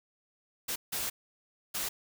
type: noise bursts at uneven times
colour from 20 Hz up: white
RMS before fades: -34 dBFS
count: 3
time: 0.68-0.76 / 0.92-1.1 / 1.74-1.89 s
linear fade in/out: 10 ms
effects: none